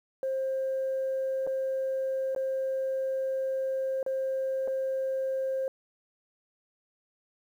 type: tone with dropouts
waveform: sine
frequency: 530 Hz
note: C5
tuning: 22 cents sharp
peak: -26 dBFS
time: 0.23-5.68 s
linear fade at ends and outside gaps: 1 ms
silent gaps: 1.467-1.473 / 2.349-2.362 / 4.029-4.063 / 4.676-4.68 s
effects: tanh soft clip ceiling -24 dBFS + 10-bit